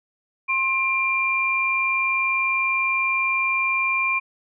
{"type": "tone pair together", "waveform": "sine", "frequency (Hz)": [1060.2, 2380], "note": ["C6", "D7"], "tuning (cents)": [23, 22], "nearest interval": "octave + major second", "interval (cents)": 1399, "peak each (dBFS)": [-25, -20], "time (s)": [0.48, 4.2], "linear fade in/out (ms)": 20, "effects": []}